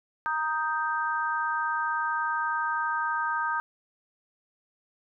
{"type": "chord", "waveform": "sine", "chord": "Eb major", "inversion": "second", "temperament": "equal", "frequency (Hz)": [932.3, 1244.5, 1568], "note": ["Bb5", "Eb6", "G6"], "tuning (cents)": [0, 0, 0], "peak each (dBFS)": -30, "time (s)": [0.26, 3.6], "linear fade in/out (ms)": 0, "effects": []}